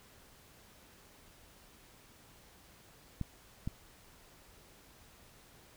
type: clicks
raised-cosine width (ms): 5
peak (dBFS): -23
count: 2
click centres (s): 3.213 / 3.675
effects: pink hiss -60 dBFS RMS until 5.76 s